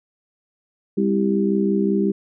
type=harmonic tone with a mistuned harmonic; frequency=65.41 Hz; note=C2; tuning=in tune; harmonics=3 / 4 / 5 / 6; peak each=-19 / -30 / -23 / -22 dBFS; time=0.97-2.12 s; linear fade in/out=10 ms; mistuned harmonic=3; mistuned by=+30 cents; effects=none